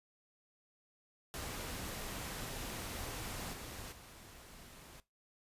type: noise with level steps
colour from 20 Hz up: pink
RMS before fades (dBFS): -43 / -47 / -55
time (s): 1.34-5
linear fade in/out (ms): 0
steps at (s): 3.52 / 3.91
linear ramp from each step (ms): 20
effects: noise-tail reverb RT60 0.2 s tail -18 dB re dry + resampled to 32000 Hz